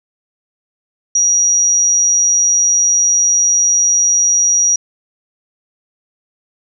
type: tone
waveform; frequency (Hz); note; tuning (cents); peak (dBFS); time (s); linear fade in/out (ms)
sine; 5760; F#8; -47; -9; 1.15-4.76; 5
effects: none